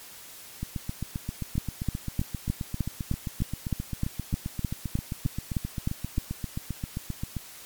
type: two click trains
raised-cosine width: 5 ms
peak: -13 / -18 dBFS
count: 16 / 52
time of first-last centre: 1.58-6.181 / 0.63-7.367 s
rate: 3.26 / 7.57 Hz
effects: white hiss -46 dBFS RMS until 7.65 s + MP3 96 kbps